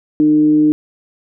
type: tone with frequency modulation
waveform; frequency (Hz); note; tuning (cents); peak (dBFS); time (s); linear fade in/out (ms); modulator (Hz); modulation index
sine; 303.6; D#4; -42; -8; 0.2-0.72; 0; 147; 0.24
effects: none